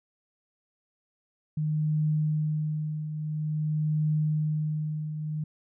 sine tone with tremolo, 153.3 Hz, D#3, 25 cents flat, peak -22 dBFS, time 1.57-5.44 s, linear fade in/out 5 ms, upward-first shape triangle, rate 0.49 Hz, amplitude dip 65%, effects none

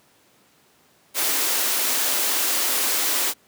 white high-pass noise, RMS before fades -22 dBFS, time 1.14-3.34 s, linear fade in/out 50 ms, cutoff 240 Hz, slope 48 dB/octave, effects pink hiss -58 dBFS RMS until 3.47 s + high-pass 150 Hz 12 dB/octave

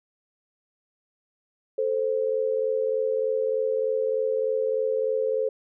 sine tone pair together, 440 / 523.3 Hz, A4 / C5, 0 / 0 cents, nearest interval minor third, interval 300 cents, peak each -25 dBFS, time 1.78-5.49 s, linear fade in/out 5 ms, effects none

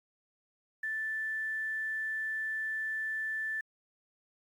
sine tone with quantisation, 1760 Hz, A6, in tune, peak -32 dBFS, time 0.83-3.61 s, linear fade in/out 5 ms, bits 10, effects AAC 64 kbps

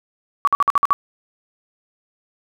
sine tone bursts, 1137 Hz, C#6, 44 cents sharp, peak -11 dBFS, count 7, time 0.45-0.93 s, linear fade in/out 0 ms, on 24 ms, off 52 ms, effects none

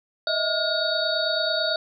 sine tone cluster, 624 / 653 / 1430 / 3771 / 4490 Hz, D#5 / E5 / F6 / A#7 / C#8, +5 / -17 / +41 / +19 / +21 cents, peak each -28 dBFS, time 0.27-1.76 s, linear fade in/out 2 ms, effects none

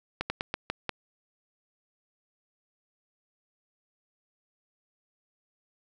slowing click train, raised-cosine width 0.3 ms, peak -13 dBFS, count 6, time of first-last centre 0.21-0.893 s, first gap 90 ms, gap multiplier 1.21, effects none

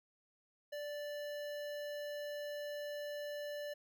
square tone with notch filter, 586 Hz, D5, 4 cents flat, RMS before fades -43 dBFS, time 0.72-3.74 s, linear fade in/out 10 ms, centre 8400 Hz, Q 1.1, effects none

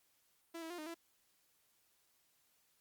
sawtooth tone with pitch steps, 333.4 / 324.9 / 351.6 / 307.2 / 334.9 Hz, E4 / E4 / F4 / D#4 / E4, +20 / -25 / +12 / -22 / +27 cents, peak -40 dBFS, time 0.54-0.945 s, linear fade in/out 10 ms, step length 81 ms, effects white hiss -75 dBFS RMS until 2.8 s + Opus 48 kbps

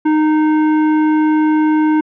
sine tone with hard clipping, 308.5 Hz, D#4, 15 cents flat, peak -12 dBFS, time 0.05-2.01 s, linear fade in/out 10 ms, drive 13 dB, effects low-pass 2000 Hz 12 dB/octave

